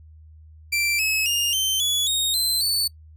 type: tone with pitch steps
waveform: sawtooth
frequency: 2349 / 2576 / 2826 / 3100 / 3400 / 3729 / 4090 / 4486 Hz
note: D7 / E7 / F7 / G7 / G#7 / A#7 / C8 / C#8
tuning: 0 / -41 / +20 / -20 / +40 / 0 / -40 / +20 cents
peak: -17 dBFS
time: 0.72-2.88 s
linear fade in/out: 10 ms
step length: 270 ms
effects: noise-tail reverb RT60 0.1 s tail -24 dB re dry + added 78 Hz sine -44 dBFS peak until 3.16 s